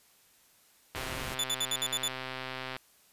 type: click train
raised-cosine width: 0.3 ms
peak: -21 dBFS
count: 237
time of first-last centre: 0.95-2.765 s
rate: 130 Hz
type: noise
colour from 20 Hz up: pink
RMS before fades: -40 dBFS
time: 0.95-1.35 s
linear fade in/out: 10 ms
type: tone bursts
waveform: sawtooth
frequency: 3494 Hz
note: A7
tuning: 13 cents flat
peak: -25 dBFS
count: 7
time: 1.39-2.08 s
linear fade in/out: 2 ms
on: 48 ms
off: 59 ms
effects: white hiss -63 dBFS RMS until 3.12 s + resampled to 32000 Hz